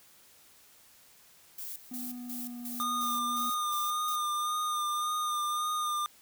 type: noise with tremolo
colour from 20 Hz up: violet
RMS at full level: -40 dBFS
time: 1.58-4.16 s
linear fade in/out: 5 ms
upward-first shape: square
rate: 2.8 Hz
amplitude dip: 80%
type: tone with pitch glide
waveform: triangle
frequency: 246.9 to 242 Hz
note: B3 to B3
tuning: 0 to -35 cents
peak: -37 dBFS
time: 1.91-3.5 s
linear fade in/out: 5 ms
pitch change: -35 cents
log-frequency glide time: 2.05-2.58 s
type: tone with vibrato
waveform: square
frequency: 1214 Hz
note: D#6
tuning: 43 cents flat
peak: -30 dBFS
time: 2.8-6.06 s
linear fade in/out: 0 ms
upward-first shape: sine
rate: 1.8 Hz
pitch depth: 23 cents each way
effects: white hiss -59 dBFS RMS until 6.21 s